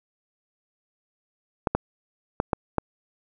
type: clicks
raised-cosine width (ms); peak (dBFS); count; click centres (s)
1; -7; 5; 1.672 / 1.75 / 2.401 / 2.532 / 2.783
effects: none